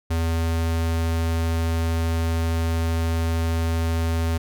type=tone; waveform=square; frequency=82.41 Hz; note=E2; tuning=in tune; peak=-21 dBFS; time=0.1-4.38 s; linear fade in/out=10 ms; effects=none